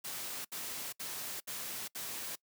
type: noise bursts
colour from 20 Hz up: white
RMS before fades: -41 dBFS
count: 5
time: 0.04-2.358 s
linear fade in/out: 10 ms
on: 410 ms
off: 67 ms
effects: noise-tail reverb RT60 0.1 s tail -23 dB re dry + high-pass 100 Hz 12 dB/octave